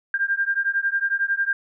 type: beating tone pair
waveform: sine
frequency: 1592 / 1603 Hz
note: G6 / G6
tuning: +26 / +38 cents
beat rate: 11 Hz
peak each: -23 dBFS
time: 0.14-1.53 s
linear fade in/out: 2 ms
effects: none